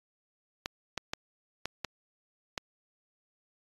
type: clicks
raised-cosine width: 0.2 ms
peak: -15 dBFS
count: 6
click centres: 0.659 / 0.977 / 1.135 / 1.656 / 1.847 / 2.578 s
effects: AAC 32 kbps